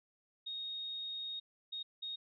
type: tone bursts at uneven times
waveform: sine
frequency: 3729 Hz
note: A#7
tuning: in tune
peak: -39 dBFS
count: 3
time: 0.46-1.4 / 1.72-1.83 / 2.02-2.16 s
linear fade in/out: 10 ms
effects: none